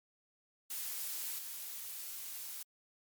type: noise with level steps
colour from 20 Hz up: blue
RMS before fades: -40 / -44 dBFS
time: 0.7-2.63 s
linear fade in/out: 5 ms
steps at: 1.38 s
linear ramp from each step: 10 ms
effects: MP3 96 kbps